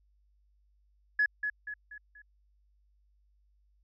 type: tone with echo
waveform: sine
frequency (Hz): 1694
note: G#6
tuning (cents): +34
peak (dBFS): -22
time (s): 1.19-1.26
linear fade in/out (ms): 5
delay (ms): 240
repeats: 4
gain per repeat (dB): -7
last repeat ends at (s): 2.22
effects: tanh soft clip ceiling -18 dBFS + added 50 Hz sine -65 dBFS peak until 3.83 s